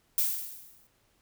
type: noise with exponential decay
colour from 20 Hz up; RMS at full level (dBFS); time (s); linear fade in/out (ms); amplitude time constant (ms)
violet; -24; 0.18-0.87; 2; 150
effects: pink hiss -69 dBFS RMS until 1.21 s